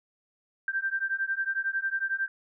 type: beating tone pair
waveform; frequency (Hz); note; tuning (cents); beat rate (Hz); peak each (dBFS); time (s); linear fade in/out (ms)
sine; 1568 / 1579; G6 / G6; 0 / +12; 11; -30 / -30; 0.68-2.28; 2
effects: none